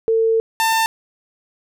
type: tone pair in turn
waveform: sine / sawtooth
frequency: 450 / 896.1 Hz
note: A4 / A5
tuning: +39 / +31 cents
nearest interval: octave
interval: 1192 cents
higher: second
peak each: -13 / -11 dBFS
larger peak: second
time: 0.08-0.4 / 0.6-0.86 s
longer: first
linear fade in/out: 0 ms
effects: none